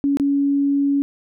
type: tone with dropouts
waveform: sine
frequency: 281 Hz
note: C#4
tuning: 24 cents sharp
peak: -15 dBFS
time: 0.04-1.02 s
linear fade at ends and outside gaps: 0 ms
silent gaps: 0.171-0.198 s
effects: none